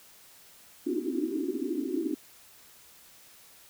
pink band-pass noise, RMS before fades -31 dBFS, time 0.86-2.15 s, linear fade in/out 10 ms, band 250 to 380 Hz, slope 96 dB/octave, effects white hiss -55 dBFS RMS until 3.69 s

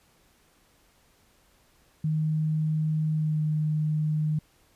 sine tone with pitch glide, 155.56 to 153.51 Hz, D#3 to D#3, 0 to -23 cents, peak -23 dBFS, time 2.04-4.39 s, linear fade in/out 5 ms, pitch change -23 cents, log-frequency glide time 3.13-3.41 s, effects pink hiss -63 dBFS RMS until 4.75 s + resampled to 32000 Hz

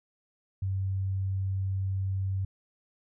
sine tone, 96 Hz, G2, 36 cents flat, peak -27 dBFS, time 0.62-2.45 s, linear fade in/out 5 ms, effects none

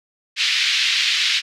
white band-pass noise, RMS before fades -19 dBFS, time 0.36-1.42 s, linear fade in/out 50 ms, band 2000 to 4300 Hz, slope 24 dB/octave, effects none

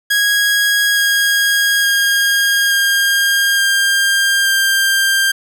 sawtooth tone with pitch steps, 1649 / 1636.7 / 1624.4 / 1612.3 / 1600.2 / 1588.2 Hz, G#6 / G#6 / G#6 / G6 / G6 / G6, -13 / -26 / -39 / +48 / +35 / +22 cents, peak -8 dBFS, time 0.1-5.32 s, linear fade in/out 10 ms, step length 870 ms, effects none

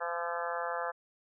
harmonic tone with a mistuned harmonic, 171.3 Hz, F3, 33 cents flat, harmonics 3 / 4 / 5 / 6 / 7 / 8 / 9 / 10, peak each -38 / -39 / -40 / -41 / -41 / -42 / -43 / -43 dBFS, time 0-0.92 s, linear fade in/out 20 ms, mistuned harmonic 8, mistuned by -33 cents, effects none

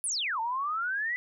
sine exponential two-way sweep, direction down then up, 11000 to 880 to 2012 Hz, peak -28 dBFS, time 0.04-1.16 s, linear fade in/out 0 ms, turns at 0.4 s, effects none

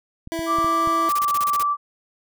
clicks, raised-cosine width 5 ms, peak -23 dBFS, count 5, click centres 0.274 / 0.392 / 0.586 / 0.645 / 0.874 s
25% pulse tone, 329.6 Hz, E4, in tune, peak -21 dBFS, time 0.32-1.09 s, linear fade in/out 0 ms
sine tone with pitch glide, 1174.7 to 1164.6 Hz, D6 to D6, 0 to -15 cents, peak -18 dBFS, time 0.46-1.77 s, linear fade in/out 50 ms, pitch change -15 cents, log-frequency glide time 0.85-1.31 s
white noise bursts, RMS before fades -30 dBFS, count 9, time 1.09-1.628 s, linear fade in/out 2 ms, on 34 ms, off 29 ms
effects none

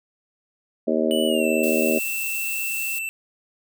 harmonic tone, 78.8 Hz, D#2, 23 cents sharp, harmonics 3 / 4 / 5 / 6 / 7 / 8, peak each -24 / -26 / -25 / -31 / -25 / -26 dBFS, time 0.87-1.99 s, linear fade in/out 10 ms
square tone with pitch glide, 2960 to 2668 Hz, F#7 to E7, 0 to +20 cents, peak -27 dBFS, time 1.11-3.09 s, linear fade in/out 0 ms, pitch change -180 cents, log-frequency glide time 1.27-1.46 s
violet noise, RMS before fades -30 dBFS, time 1.63-2.99 s, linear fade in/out 5 ms
effects none

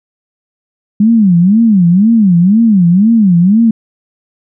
sine tone with vibrato, 198.6 Hz, G3, 23 cents sharp, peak -4 dBFS, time 1-3.71 s, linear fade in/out 5 ms, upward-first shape sine, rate 2 Hz, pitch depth 270 cents each way, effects none

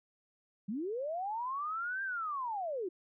sine linear two-way sweep, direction up then down, 183.7 to 1604 to 336.7 Hz, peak -34 dBFS, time 0.68-2.89 s, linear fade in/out 10 ms, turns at 2.03 s, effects none

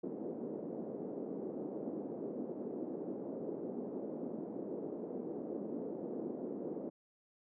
white band-pass noise, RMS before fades -42 dBFS, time 0.03-6.9 s, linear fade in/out 10 ms, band 210 to 450 Hz, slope 24 dB/octave, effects none

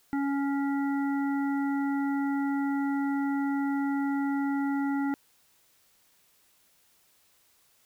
harmonic tone, 278.9 Hz, C#4, 11 cents sharp, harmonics 1 / 3 / 5 / 7, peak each -26 / -36 / -40 / -43 dBFS, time 0.13-5.14 s, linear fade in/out 0 ms, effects white hiss -65 dBFS RMS until 7.85 s

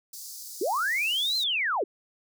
pink high-pass noise, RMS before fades -41 dBFS, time 0.13-1.44 s, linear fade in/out 5 ms, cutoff 4600 Hz, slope 48 dB/octave
sine linear two-way sweep, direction up then down, 314.7 to 4190 to 314.7 Hz, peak -24 dBFS, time 0.61-1.84 s, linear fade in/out 5 ms, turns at 1.37 s
effects none

